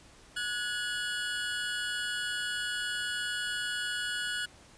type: tone pair together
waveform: 25% pulse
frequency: 1459.9 / 1683 Hz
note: F#6 / G#6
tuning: -24 / +23 cents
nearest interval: major second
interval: 247 cents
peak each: -29 / -34 dBFS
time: 0.36-4.46 s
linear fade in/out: 10 ms
effects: pink hiss -56 dBFS RMS until 4.77 s + resampled to 22050 Hz